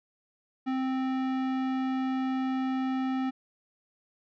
sine tone with tanh clipping, 261.6 Hz, C4, in tune, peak -29 dBFS, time 0.66-3.31 s, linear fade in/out 20 ms, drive 18 dB, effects none

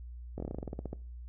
slowing click train, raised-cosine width 2 ms, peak -24 dBFS, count 14, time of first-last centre 0.38-0.93 s, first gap 21 ms, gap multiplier 1.11, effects noise-tail reverb RT60 0.4 s tail -21 dB re dry + added 60 Hz sine -42 dBFS peak until 1.28 s

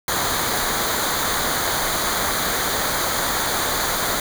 pink noise with comb filter, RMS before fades -22 dBFS, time 0.08-4.2 s, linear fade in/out 2 ms, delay 0.37 ms, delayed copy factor -0.7, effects none

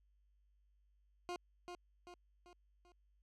20% pulse tone with echo, 354.2 Hz, F4, 24 cents sharp, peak -36 dBFS, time 1.29-1.36 s, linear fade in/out 0 ms, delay 390 ms, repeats 4, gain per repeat -6 dB, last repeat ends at 2.92 s, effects added 50 Hz sine -70 dBFS peak until 3.22 s + low-pass 7000 Hz 12 dB/octave

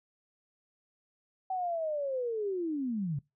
sine linear sweep, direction down, 764 to 132.3 Hz, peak -30 dBFS, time 1.5-3.19 s, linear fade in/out 5 ms, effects noise-tail reverb RT60 0.2 s tail -22 dB re dry

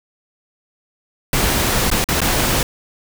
pink noise with dropouts, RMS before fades -17 dBFS, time 1.33-2.63 s, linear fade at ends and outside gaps 2 ms, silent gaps 1.902-1.914 / 2.042-2.087 / 2.205-2.216 s, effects none

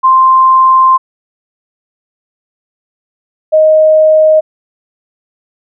sine tone pair in turn, 1046.5 / 624.4 Hz, C6 / D#5, 0 / +6 cents, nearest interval major sixth, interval 894 cents, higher first, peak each -3 dBFS, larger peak neither, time 0.03-0.98 / 3.52-4.41 s, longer first, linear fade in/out 20 ms, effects none

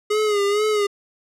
square tone with vibrato, 415.3 Hz, G#4, in tune, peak -18 dBFS, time 0.1-0.87 s, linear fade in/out 10 ms, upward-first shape sine, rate 2.2 Hz, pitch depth 63 cents each way, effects low-pass 9000 Hz 12 dB/octave

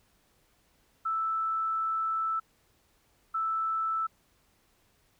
sine tone bursts at uneven times, 1318.5 Hz, E6, in tune, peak -27 dBFS, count 2, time 1.05-2.4 / 3.34-4.07 s, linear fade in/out 10 ms, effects pink hiss -68 dBFS RMS until 5.19 s

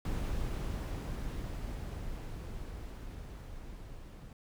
brown noise with level ramp, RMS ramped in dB -34 to -48 dBFS, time 0.05-4.33 s, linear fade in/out 2 ms, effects none

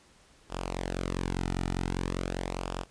sawtooth tone with flanger, 45 Hz, F#1, 47 cents flat, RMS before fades -33 dBFS, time 0.49-2.86 s, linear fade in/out 50 ms, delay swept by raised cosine 0.48 to 1.88 ms, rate 0.44 Hz, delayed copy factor -0.7, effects pink hiss -60 dBFS RMS until 2.9 s + resampled to 22050 Hz

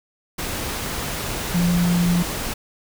sine tone in noise, 174.61 Hz, F3, in tune, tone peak -16 dBFS, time 1.54-2.23 s, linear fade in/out 10 ms, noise pink, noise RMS -27 dBFS, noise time 0.38-2.54 s, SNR +8 dB, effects none

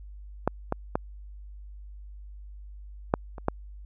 clicks, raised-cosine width 1 ms, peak -8 / -12 / -10 / -6 / -26 / -9 dBFS, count 6, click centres 0.476 / 0.724 / 0.955 / 3.139 / 3.382 / 3.484 s, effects added 50 Hz sine -41 dBFS peak until 3.85 s

